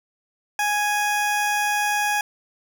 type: tone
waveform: 20% pulse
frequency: 830.6 Hz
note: G#5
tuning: in tune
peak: -15 dBFS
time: 0.59-2.21 s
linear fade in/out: 2 ms
effects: none

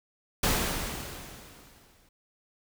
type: noise with exponential decay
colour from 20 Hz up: pink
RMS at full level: -24 dBFS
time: 0.43-2.09 s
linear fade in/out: 5 ms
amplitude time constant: 360 ms
effects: none

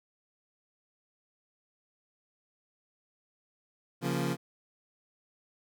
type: chord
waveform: 25% pulse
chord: Bb minor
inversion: first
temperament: equal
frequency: 138.59 / 174.61 / 233.1 Hz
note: Db3 / F3 / Bb3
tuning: 0 / 0 / 0 cents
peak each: -29 / -29 / -32 dBFS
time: 4.01-4.37 s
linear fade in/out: 50 ms
effects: none

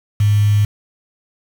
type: tone with quantisation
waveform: sine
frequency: 103.83 Hz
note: G#2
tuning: in tune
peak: -10 dBFS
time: 0.2-0.65 s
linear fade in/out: 5 ms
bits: 5
effects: none

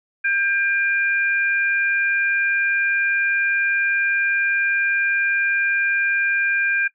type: tone pair together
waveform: sine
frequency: 1595 / 2400 Hz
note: G6 / D7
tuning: +30 / +37 cents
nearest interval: perfect fifth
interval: 707 cents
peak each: -19 / -22 dBFS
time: 0.24-6.88 s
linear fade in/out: 10 ms
effects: noise-tail reverb RT60 0.1 s tail -17 dB re dry

